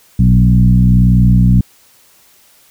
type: tone with frequency modulation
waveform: sine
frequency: 121.2 Hz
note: B2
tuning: 32 cents flat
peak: -5 dBFS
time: 0.19-1.61 s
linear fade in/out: 5 ms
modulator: 61.4 Hz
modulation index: 1.3
effects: white hiss -48 dBFS RMS until 2.7 s